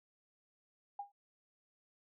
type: tone with exponential decay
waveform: sine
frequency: 808 Hz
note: G#5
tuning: 48 cents flat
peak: -36 dBFS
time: 0.99-1.12 s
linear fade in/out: 5 ms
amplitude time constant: 28 ms
effects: none